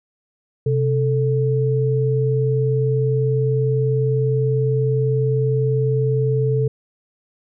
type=tone pair together; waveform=sine; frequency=130.81 / 440 Hz; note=C3 / A4; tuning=0 / 0 cents; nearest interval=octave + major sixth; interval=2100 cents; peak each=-17 / -20 dBFS; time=0.66-6.68 s; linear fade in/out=5 ms; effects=none